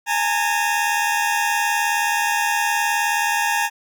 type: tone pair together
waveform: 20% pulse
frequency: 830.6 / 909.7 Hz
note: G#5 / A#5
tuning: 0 / -43 cents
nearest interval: major second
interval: 157 cents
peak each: -16 dBFS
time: 0.06-3.7 s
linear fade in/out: 50 ms
effects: none